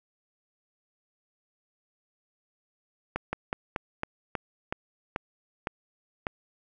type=slowing click train; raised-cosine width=0.5 ms; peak=-14 dBFS; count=10; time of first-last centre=3.16-6.268 s; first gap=170 ms; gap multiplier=1.17; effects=none